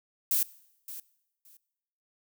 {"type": "noise with echo", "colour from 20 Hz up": "violet", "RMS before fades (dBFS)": -26, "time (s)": [0.31, 0.43], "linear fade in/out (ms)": 2, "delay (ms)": 570, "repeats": 2, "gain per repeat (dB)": -15, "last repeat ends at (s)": 1.57, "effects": ["noise-tail reverb RT60 0.9 s tail -21 dB re dry"]}